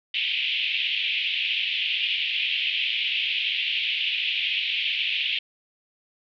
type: band-pass noise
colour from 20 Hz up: white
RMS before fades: -26 dBFS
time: 0.14-5.39 s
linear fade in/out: 5 ms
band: 2400 to 3300 Hz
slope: 48 dB/octave
effects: none